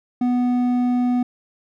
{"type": "tone with hard clipping", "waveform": "sine", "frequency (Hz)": 246.7, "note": "B3", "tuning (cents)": -2, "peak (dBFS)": -18, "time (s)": [0.21, 1.23], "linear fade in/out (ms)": 5, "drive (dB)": 6, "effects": []}